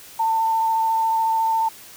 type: tone with vibrato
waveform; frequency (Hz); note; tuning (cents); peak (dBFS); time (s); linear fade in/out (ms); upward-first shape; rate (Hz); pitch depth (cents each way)
sine; 896; A5; +31; -17; 0.19-1.69; 10; sine; 14; 12
effects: white hiss -43 dBFS RMS until 1.96 s